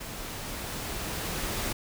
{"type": "noise with level ramp", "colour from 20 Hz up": "pink", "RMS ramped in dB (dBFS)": [-39, -31], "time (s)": [0, 1.73], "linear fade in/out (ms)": 10, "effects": []}